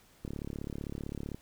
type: click train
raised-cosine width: 3 ms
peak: -25 dBFS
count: 40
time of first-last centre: 0.25-1.346 s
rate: 35.6 Hz
effects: pink hiss -62 dBFS RMS until 1.41 s